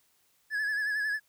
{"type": "tone with vibrato", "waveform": "triangle", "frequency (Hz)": 1700, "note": "G#6", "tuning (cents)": 40, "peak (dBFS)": -26, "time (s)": [0.5, 1.2], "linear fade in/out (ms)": 50, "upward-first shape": "sine", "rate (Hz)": 11, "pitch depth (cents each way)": 52, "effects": ["white hiss -69 dBFS RMS until 1.28 s"]}